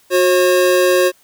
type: tone pair together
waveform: square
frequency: 363.9 / 540 Hz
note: F#4 / C#5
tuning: -29 / -45 cents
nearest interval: perfect fifth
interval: 684 cents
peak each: -14 dBFS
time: 0.1-1.12 s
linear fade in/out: 50 ms
effects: white hiss -53 dBFS RMS until 1.23 s